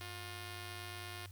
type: tone with amplitude modulation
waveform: 5% pulse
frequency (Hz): 355.7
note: F4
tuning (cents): +32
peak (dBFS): -31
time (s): 0.01-1.26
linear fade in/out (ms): 0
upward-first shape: sine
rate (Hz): 109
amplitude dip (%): 65
effects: added 95 Hz sine -49 dBFS peak until 1.31 s + white hiss -63 dBFS RMS until 1.31 s